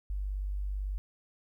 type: tone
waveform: sine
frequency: 49 Hz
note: G1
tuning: in tune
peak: -31 dBFS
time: 0.1-0.98 s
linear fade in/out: 0 ms
effects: 12-bit